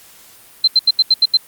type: tone bursts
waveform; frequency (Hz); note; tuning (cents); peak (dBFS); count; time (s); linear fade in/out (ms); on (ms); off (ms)
sine; 4108; C8; -33; -7; 7; 0.64-1.372; 5; 36; 80
effects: white hiss -44 dBFS RMS until 1.47 s + Opus 48 kbps